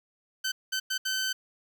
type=tone bursts at uneven times; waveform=15% pulse; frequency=1533 Hz; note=G6; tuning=39 cents flat; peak=-21 dBFS; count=4; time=0.44-0.52 / 0.72-0.8 / 0.9-0.98 / 1.05-1.33 s; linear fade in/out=10 ms; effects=none